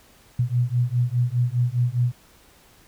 sine beating tone pair, 120 / 124.9 Hz, B2 / B2, -49 / +20 cents, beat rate 4.9 Hz, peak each -22 dBFS, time 0.39-2.12 s, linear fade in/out 5 ms, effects pink hiss -54 dBFS RMS until 2.87 s

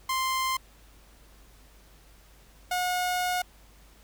sawtooth tone pair in turn, 1046.5 / 723.4 Hz, C6 / F#5, 0 / -39 cents, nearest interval tritone, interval 639 cents, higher first, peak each -22 dBFS, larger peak neither, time 0.09-0.57 / 2.71-3.42 s, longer second, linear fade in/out 5 ms, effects added 50 Hz sine -54 dBFS peak until 4.03 s + pink hiss -58 dBFS RMS until 4.03 s

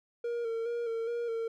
triangle tone with vibrato, 464 Hz, A#4, 8 cents flat, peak -29 dBFS, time 0.24-1.48 s, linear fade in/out 5 ms, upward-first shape square, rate 2.4 Hz, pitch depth 32 cents each way, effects none

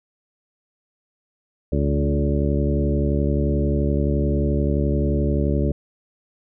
harmonic tone with a mistuned harmonic, 71.5 Hz, D2, 46 cents flat, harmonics 1 / 2 / 3 / 4 / 5 / 6 / 8, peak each -21 / -24 / -26 / -27 / -28 / -29 / -30 dBFS, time 1.72-5.72 s, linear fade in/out 5 ms, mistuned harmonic 2, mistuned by +16 cents, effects none

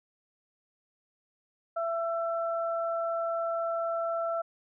sine tone pair together, 668.6 / 1338 Hz, E5 / E6, +24 / +25 cents, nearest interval octave, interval 1201 cents, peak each -29 / -34 dBFS, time 1.76-4.42 s, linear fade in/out 10 ms, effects none

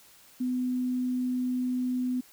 sine tone, 251.5 Hz, B3, 32 cents sharp, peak -26 dBFS, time 0.4-2.21 s, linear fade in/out 10 ms, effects white hiss -56 dBFS RMS until 2.32 s

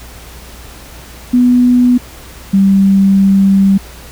sine tone pair in turn, 246.9 / 195.12 Hz, B3 / G3, 0 / -8 cents, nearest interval major third, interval 408 cents, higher first, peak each -5 dBFS, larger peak neither, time 1.33-1.98 / 2.53-3.78 s, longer second, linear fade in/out 10 ms, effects added 60 Hz sine -34 dBFS peak until 4.11 s + pink hiss -35 dBFS RMS until 4.11 s

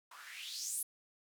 blue noise with band-pass filter sweep, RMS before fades -43 dBFS, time 0.11-0.83 s, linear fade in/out 5 ms, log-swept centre 1000 to 11000 Hz, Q 4.4, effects none

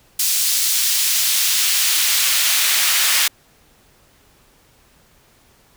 pink noise with high-pass filter sweep, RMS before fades -17 dBFS, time 0.19-3.28 s, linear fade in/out 5 ms, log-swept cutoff 5000 to 1900 Hz, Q 0.8, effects pink hiss -54 dBFS RMS until 5.76 s

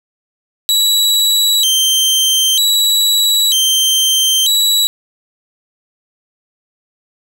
sawtooth tone with vibrato, 3500 Hz, A7, 10 cents flat, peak -7 dBFS, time 0.69-4.87 s, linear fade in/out 0 ms, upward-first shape square, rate 0.53 Hz, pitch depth 190 cents each way, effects none

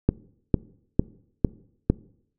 click train, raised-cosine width 3 ms, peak -4 dBFS, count 5, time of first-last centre 0.09-1.9 s, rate 2.21 Hz, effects noise-tail reverb RT60 0.7 s tail -22 dB re dry

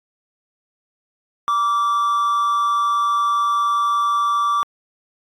triangle tone with amplitude modulation, 1163 Hz, D6, 17 cents flat, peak -12 dBFS, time 1.48-4.63 s, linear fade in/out 0 ms, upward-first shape sine, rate 208 Hz, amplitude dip 40%, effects AAC 64 kbps

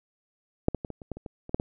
clicks, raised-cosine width 2 ms, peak -7 / -15 / -20 / -23 / -29 / -19 / -28 / -24 / -27 / -10 / -16 dBFS, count 11, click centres 0.684 / 0.747 / 0.848 / 0.903 / 1.018 / 1.117 / 1.17 / 1.262 / 1.494 / 1.545 / 1.599 s, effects none

